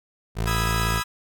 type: tone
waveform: 20% pulse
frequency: 56 Hz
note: A1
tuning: 31 cents sharp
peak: -18 dBFS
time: 0.35-1.02 s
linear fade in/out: 50 ms
type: chord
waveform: sawtooth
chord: E major seventh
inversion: second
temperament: equal with one note detuned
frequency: 987.8 / 1244.5 / 1318.5 / 1650.7 Hz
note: B5 / D#6 / E6 / G#6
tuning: 0 / 0 / 0 / -11 cents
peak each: -27 dBFS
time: 0.46-1.04 s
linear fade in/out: 20 ms
effects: none